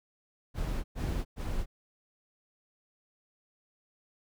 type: noise bursts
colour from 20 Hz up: brown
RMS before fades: -32 dBFS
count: 3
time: 0.54-1.66 s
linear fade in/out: 50 ms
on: 300 ms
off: 110 ms
effects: none